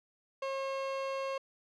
30% pulse tone, 540 Hz, C#5, 45 cents flat, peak -31 dBFS, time 0.42-1.38 s, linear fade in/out 5 ms, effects low-pass 4000 Hz 12 dB/octave

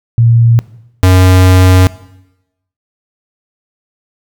sine / square tone pair in turn, 116.54 / 92.5 Hz, A#2 / F#2, 0 / 0 cents, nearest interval major third, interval 400 cents, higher first, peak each -4 dBFS, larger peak neither, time 0.18-0.59 / 1.03-1.87 s, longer second, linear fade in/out 0 ms, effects noise-tail reverb RT60 0.9 s tail -19 dB re dry

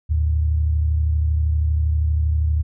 sine tone pair together, 76.7 / 109.32 Hz, D#2 / A2, -24 / -11 cents, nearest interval tritone, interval 613 cents, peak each -16 / -27 dBFS, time 0.09-2.63 s, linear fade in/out 20 ms, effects none

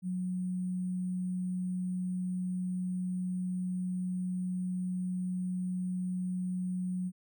sine tone with sample-and-hold, 182.4 Hz, F#3, 24 cents flat, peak -31 dBFS, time 0.02-7.12 s, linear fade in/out 50 ms, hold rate 8820 Hz, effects none

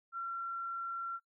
sine tone, 1364 Hz, F6, 41 cents flat, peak -36 dBFS, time 0.12-1.2 s, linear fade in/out 50 ms, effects noise-tail reverb RT60 0.1 s tail -24 dB re dry

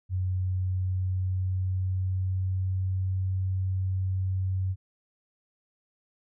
sine tone with pitch glide, 92.5 to 94.12 Hz, F#2 to F#2, 0 to +30 cents, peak -25 dBFS, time 0.09-4.76 s, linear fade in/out 50 ms, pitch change +30 cents, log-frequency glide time 0.32-3.29 s, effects none

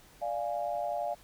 sine chord, D diminished, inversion none, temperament equal, 587.3 / 698.5 / 830.6 Hz, D5 / F5 / Ab5, 0 / 0 / 0 cents, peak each -35 / -33 / -38 dBFS, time 0.21-1.15 s, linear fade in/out 20 ms, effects pink hiss -58 dBFS RMS until 1.23 s

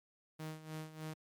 sawtooth tone with tremolo, 156.7 Hz, D#3, 13 cents sharp, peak -37 dBFS, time 0.39-1.14 s, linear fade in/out 10 ms, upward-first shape sine, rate 3.3 Hz, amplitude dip 75%, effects MP3 96 kbps

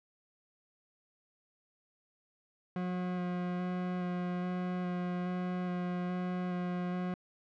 40% pulse tone with vibrato, 179.8 Hz, F#3, 49 cents flat, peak -32 dBFS, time 2.76-7.14 s, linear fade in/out 2 ms, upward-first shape square, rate 1.2 Hz, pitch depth 10 cents each way, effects low-pass 2000 Hz 12 dB/octave

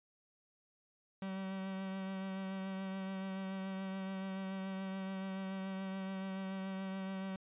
45% pulse tone with vibrato, 191.4 Hz, G3, 41 cents flat, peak -39 dBFS, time 1.22-7.36 s, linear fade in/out 2 ms, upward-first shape triangle, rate 7 Hz, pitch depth 21 cents each way, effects resampled to 8000 Hz

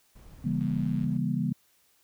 brown noise, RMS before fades -49 dBFS, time 0.15-1.18 s, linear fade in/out 10 ms
sine chord, C# diminished seventh, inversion none, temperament just, 138.59 / 166.31 / 199.57 / 239.5 Hz, C#3 / E3 / G3 / Bb3, 0 / +16 / +31 / +47 cents, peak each -31 dBFS, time 0.44-1.53 s, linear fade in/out 10 ms
click train, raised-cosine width 0.3 ms, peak -39 dBFS, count 45, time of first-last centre 0.61-1.041 s, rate 102 Hz
effects white hiss -66 dBFS RMS until 2.03 s

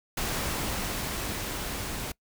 pink noise with level ramp, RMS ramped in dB -30 to -35 dBFS, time 0.17-2.12 s, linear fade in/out 5 ms, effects noise-tail reverb RT60 0.1 s tail -23 dB re dry

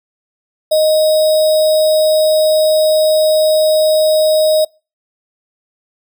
sine tone with sample-and-hold, 622.3 Hz, D#5, in tune, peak -8 dBFS, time 0.71-4.65 s, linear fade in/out 10 ms, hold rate 4410 Hz, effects noise-tail reverb RT60 0.3 s tail -24 dB re dry

